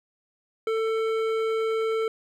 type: tone with hard clipping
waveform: sine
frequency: 445.2 Hz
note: A4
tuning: 20 cents sharp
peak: -25 dBFS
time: 0.67-2.08 s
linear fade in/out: 2 ms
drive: 12 dB
effects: none